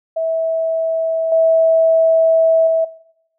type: tone with level steps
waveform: sine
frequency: 651 Hz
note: E5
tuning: 22 cents flat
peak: -16 / -10 / -13 dBFS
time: 0.16-2.85 s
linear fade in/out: 10 ms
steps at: 1.32 / 2.67 s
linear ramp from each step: 2 ms
effects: noise-tail reverb RT60 0.8 s tail -20 dB re dry